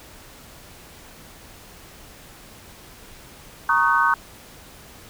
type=chord; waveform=sine; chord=D# minor seventh; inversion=second; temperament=equal with one note detuned; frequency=932.3 / 1108.7 / 1244.5 / 1515.4 Hz; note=A#5 / C#6 / D#6 / F#6; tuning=0 / 0 / 0 / +41 cents; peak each=-22 / -21 / -22 / -20 dBFS; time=3.69-4.14 s; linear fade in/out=2 ms; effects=pink hiss -45 dBFS RMS until 5.09 s